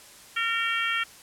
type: harmonic tone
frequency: 458.4 Hz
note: A#4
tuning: 29 cents flat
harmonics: 3 / 4 / 5 / 6 / 7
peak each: -29 / -30 / -31 / -32 / -32 dBFS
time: 0.36-1.04 s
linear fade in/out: 10 ms
effects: white hiss -49 dBFS RMS until 1.22 s + low-pass 11000 Hz 12 dB/octave